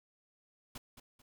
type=noise with echo; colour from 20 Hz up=pink; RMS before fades=-45 dBFS; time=0.75-0.78 s; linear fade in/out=5 ms; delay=220 ms; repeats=2; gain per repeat=-9 dB; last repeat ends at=1.22 s; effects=none